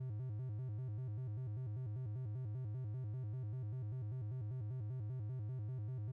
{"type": "tone with vibrato", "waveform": "triangle", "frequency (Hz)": 116.54, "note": "A#2", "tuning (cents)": 0, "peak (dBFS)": -38, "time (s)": [0, 6.12], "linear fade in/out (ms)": 10, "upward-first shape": "square", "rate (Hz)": 5.1, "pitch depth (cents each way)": 180, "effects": []}